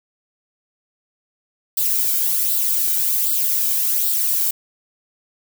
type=noise with flanger; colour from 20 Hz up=violet; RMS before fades=-19 dBFS; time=1.77-4.51 s; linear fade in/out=5 ms; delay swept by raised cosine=0.23 to 1.33 ms; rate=1.3 Hz; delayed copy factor=+0.5; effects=none